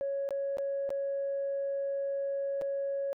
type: tone with dropouts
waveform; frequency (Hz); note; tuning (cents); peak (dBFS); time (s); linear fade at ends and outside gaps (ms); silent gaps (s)
sine; 554.4; C#5; 0; -29; 0.01-3.13; 0; 0.29-0.307 / 0.571-0.584 / 0.892-0.904 / 2.613-2.619
effects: tanh soft clip ceiling -26 dBFS